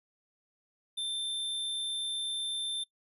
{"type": "tone", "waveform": "square", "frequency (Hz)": 3566, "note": "A7", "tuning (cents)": 22, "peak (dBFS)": -33, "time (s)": [0.97, 2.84], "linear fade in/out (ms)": 10, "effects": ["noise-tail reverb RT60 0.1 s tail -20 dB re dry", "resampled to 32000 Hz"]}